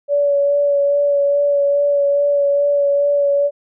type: tone with vibrato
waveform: sine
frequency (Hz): 570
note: C#5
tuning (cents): +48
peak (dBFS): -12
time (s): 0.08-3.51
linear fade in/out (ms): 50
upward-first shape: sine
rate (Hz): 2.4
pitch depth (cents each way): 16
effects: none